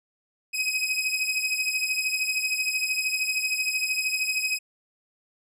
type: beating tone pair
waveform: sawtooth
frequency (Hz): 2522 / 2535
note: D#7 / D#7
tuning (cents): +23 / +32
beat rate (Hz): 13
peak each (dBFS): -24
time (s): 0.53-4.59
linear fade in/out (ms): 20
effects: low-pass 12000 Hz 12 dB/octave